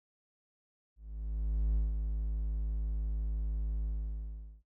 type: tone with ADSR envelope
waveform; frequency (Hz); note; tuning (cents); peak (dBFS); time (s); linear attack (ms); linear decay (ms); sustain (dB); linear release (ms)
triangle; 53; G#1; +36; -24; 0.96-4.63; 800; 160; -5; 780
effects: noise-tail reverb RT60 0.1 s tail -19 dB re dry